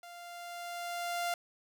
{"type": "tone with level ramp", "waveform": "sawtooth", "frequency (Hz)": 696, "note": "F5", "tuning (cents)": -6, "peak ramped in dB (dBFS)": [-44, -27], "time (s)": [0.03, 1.34], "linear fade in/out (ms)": 2, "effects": []}